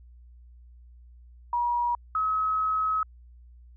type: tone pair in turn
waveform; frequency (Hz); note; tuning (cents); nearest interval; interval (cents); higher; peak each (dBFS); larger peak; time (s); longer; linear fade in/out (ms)
sine; 959 / 1280.1; A#5 / D#6; +49 / +49; perfect fourth; 500; second; -23; neither; 1.53-1.95 / 2.15-3.03; second; 2
effects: added 60 Hz sine -48 dBFS peak until 3.76 s